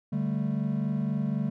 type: chord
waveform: triangle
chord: D suspended fourth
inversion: none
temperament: equal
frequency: 146.83 / 196 / 220 Hz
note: D3 / G3 / A3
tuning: 0 / 0 / 0 cents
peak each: -28 dBFS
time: 0.12-1.5 s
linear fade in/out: 10 ms
effects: tanh soft clip ceiling -16 dBFS